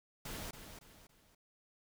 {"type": "noise with echo", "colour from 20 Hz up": "pink", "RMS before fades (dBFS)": -44, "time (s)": [0.25, 0.51], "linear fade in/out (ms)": 5, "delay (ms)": 280, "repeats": 3, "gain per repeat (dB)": -8, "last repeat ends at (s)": 1.35, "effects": []}